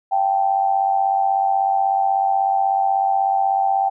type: tone with amplitude modulation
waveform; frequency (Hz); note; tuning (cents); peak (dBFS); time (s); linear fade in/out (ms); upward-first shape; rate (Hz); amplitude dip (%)
sine; 780; G5; -9; -12; 0.11-3.9; 20; sine; 96.3; 70
effects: none